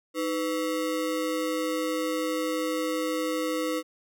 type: ring-modulated tone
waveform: square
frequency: 407.3 Hz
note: G#4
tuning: 34 cents flat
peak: -24 dBFS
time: 0.14-3.83 s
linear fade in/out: 50 ms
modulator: 93.8 Hz
effects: none